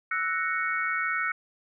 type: chord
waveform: sine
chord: F# dominant seventh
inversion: third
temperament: equal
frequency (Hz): 1318.5 / 1480 / 1864.7 / 2217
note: E6 / F#6 / A#6 / C#7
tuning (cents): 0 / 0 / 0 / 0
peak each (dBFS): -31 / -30 / -33 / -31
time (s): 0.11-1.32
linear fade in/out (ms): 5
effects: none